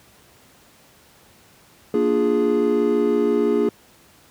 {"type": "chord", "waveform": "triangle", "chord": "Bb dominant seventh", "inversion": "none", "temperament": "equal", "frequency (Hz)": [233.1, 293.7, 349.2, 415.3], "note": ["Bb3", "D4", "F4", "Ab4"], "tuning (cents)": [0, 0, 0, 0], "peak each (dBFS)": [-21, -22, -22, -17], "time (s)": [1.94, 3.69], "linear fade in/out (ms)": 2, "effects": ["pink hiss -52 dBFS RMS until 4.3 s", "high-pass 80 Hz 12 dB/octave"]}